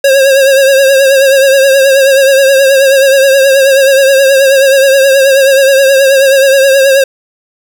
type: tone with vibrato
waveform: square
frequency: 542 Hz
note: C#5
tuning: 39 cents flat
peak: -4 dBFS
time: 0.04-7.04 s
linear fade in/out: 5 ms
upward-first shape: triangle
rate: 9.4 Hz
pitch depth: 59 cents each way
effects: none